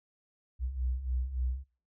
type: beating tone pair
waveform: sine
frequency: 60.6 / 64.1 Hz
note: B1 / C2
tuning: -32 / -35 cents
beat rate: 3.5 Hz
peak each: -36 / -31 dBFS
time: 0.59-1.64 s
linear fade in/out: 50 ms
effects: noise-tail reverb RT60 0.5 s tail -24 dB re dry